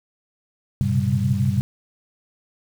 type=tone cluster; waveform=sine; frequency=96.2 / 118.1 / 129.8 / 136 / 195.9 Hz; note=G2 / A#2 / C3 / C#3 / G3; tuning=-32 / +23 / -13 / -33 / -1 cents; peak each=-24 dBFS; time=0.81-1.61 s; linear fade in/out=0 ms; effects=7-bit